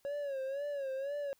triangle tone with vibrato, 554.4 Hz, C#5, in tune, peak -33 dBFS, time 0.05-1.33 s, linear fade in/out 0 ms, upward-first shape sine, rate 2 Hz, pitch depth 87 cents each way, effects white hiss -72 dBFS RMS until 1.39 s

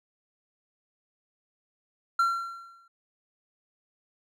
triangle tone with exponential decay, 1366 Hz, F6, 39 cents flat, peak -17 dBFS, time 2.19-2.88 s, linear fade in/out 5 ms, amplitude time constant 150 ms, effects none

